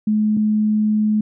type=tone pair in turn; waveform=sine; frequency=213.4 / 213.4 Hz; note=G#3 / G#3; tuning=+47 / +47 cents; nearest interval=unison; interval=0 cents; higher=neither; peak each=-14 dBFS; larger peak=neither; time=0.07-0.37 / 0.37-1.21 s; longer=second; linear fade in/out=5 ms; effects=none